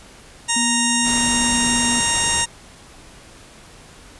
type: harmonic tone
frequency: 932.3 Hz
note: A#5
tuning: in tune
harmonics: 1 / 2 / 3 / 4 / 6 / 7 / 8 / 9 / 10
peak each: -26 / -26 / -26 / -26 / -26 / -26 / -26 / -26 / -26 dBFS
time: 0.48-2.46 s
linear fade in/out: 20 ms
type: tone with pitch glide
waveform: sine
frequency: 239.9 to 241.4 Hz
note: A#3 to B3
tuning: +50 to -39 cents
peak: -22 dBFS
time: 0.56-2 s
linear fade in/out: 5 ms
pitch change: +11 cents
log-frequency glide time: 0.81-1.12 s
type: noise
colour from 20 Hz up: pink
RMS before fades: -29 dBFS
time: 1.03-2.46 s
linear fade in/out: 50 ms
effects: pink hiss -44 dBFS RMS until 4.19 s + resampled to 24000 Hz